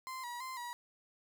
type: tone with vibrato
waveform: 35% pulse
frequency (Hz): 1000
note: B5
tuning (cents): +21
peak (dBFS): -39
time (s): 0.07-0.73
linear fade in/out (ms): 0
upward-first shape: square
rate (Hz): 3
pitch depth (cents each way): 66
effects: none